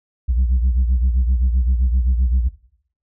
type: beating tone pair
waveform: sine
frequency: 61.4 / 69.1 Hz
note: B1 / C#2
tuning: -9 / -5 cents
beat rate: 7.7 Hz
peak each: -13 / -20 dBFS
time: 0.28-2.49 s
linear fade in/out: 20 ms
effects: noise-tail reverb RT60 0.6 s tail -17 dB re dry + tanh soft clip ceiling -11 dBFS